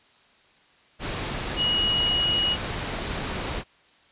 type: tone in noise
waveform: sine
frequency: 2900 Hz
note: F#7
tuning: 35 cents flat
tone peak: -21 dBFS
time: 1.56-2.57 s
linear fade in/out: 50 ms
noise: pink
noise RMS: -30 dBFS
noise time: 0.99-3.64 s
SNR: +6 dB
effects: white hiss -58 dBFS RMS until 4.11 s + resampled to 8000 Hz